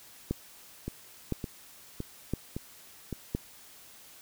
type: two click trains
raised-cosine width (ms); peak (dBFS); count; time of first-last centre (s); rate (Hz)
3; -16 / -21; 4 / 5; 0.31-3.35 / 0.88-3.127; 0.987 / 1.78
effects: white hiss -53 dBFS RMS until 4.21 s